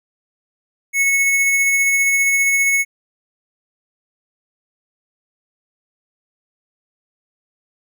square tone with tremolo, 2200 Hz, C#7, 14 cents flat, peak -13 dBFS, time 0.93-2.85 s, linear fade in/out 50 ms, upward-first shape sine, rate 15 Hz, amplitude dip 25%, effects none

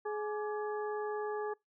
harmonic tone with a mistuned harmonic, 421.7 Hz, G#4, 26 cents sharp, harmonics 1 / 2 / 3 / 4, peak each -35 / -41 / -45 / -47 dBFS, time 0.05-1.54 s, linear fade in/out 10 ms, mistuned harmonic 3, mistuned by -130 cents, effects noise-tail reverb RT60 0.2 s tail -26 dB re dry

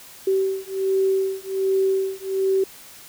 sine beating tone pair, 383.8 / 385.1 Hz, G4 / G4, -37 / -31 cents, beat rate 1.3 Hz, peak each -22 dBFS, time 0.27-2.64 s, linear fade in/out 5 ms, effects white hiss -44 dBFS RMS until 3.08 s

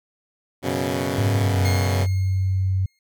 10% pulse chord, F# suspended fourth, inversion none, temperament equal, 92.5 / 123.47 / 138.59 Hz, F#2 / B2 / C#3, 0 / 0 / 0 cents, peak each -19 dBFS, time 0.62-2.07 s, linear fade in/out 50 ms
sine tone with pitch glide, 103.83 to 94.66 Hz, G#2 to F#2, 0 to +40 cents, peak -18 dBFS, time 1.18-2.86 s, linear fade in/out 5 ms, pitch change -160 cents, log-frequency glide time 1.4-1.61 s
20% pulse tone with exponential decay, 2139 Hz, C7, 38 cents sharp, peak -22 dBFS, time 1.65-2.99 s, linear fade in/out 2 ms, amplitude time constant 290 ms
effects none

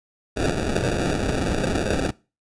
white noise with sample-and-hold, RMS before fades -23 dBFS, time 0.36-2.11 s, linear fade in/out 10 ms, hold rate 1050 Hz, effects noise-tail reverb RT60 0.3 s tail -21 dB re dry + resampled to 22050 Hz

